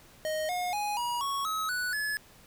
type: tone with pitch steps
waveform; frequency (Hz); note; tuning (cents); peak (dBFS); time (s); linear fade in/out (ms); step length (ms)
square; 622.3 / 719 / 830.7 / 959.7 / 1108.8 / 1281.1 / 1480.1 / 1710; D#5 / F#5 / G#5 / B5 / C#6 / E6 / F#6 / A6; 0 / -50 / 0 / -50 / 0 / -50 / 0 / -50; -30; 0.25-2.17; 0; 240
effects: pink hiss -56 dBFS RMS until 2.46 s